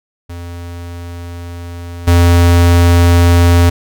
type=tone with level steps; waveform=square; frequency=86.4 Hz; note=F2; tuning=18 cents flat; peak=-25 / -6 dBFS; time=0.29-3.7 s; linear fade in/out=10 ms; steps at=2.07 s; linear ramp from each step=10 ms; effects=none